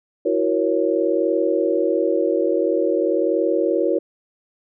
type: chord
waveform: sine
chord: F# dominant seventh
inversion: third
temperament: equal with one note detuned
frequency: 329.6 / 370 / 472.9 / 554.4 Hz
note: E4 / F#4 / A#4 / C#5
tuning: 0 / 0 / +25 / 0 cents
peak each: -22 dBFS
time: 0.25-3.99 s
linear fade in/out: 10 ms
effects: none